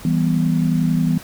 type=chord; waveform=sine; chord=E minor; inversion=none; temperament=equal; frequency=164.81 / 196 / 246.9 Hz; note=E3 / G3 / B3; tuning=0 / 0 / 0 cents; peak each=-17 / -22 / -20 dBFS; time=0.05-1.18 s; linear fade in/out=2 ms; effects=pink hiss -39 dBFS RMS until 1.23 s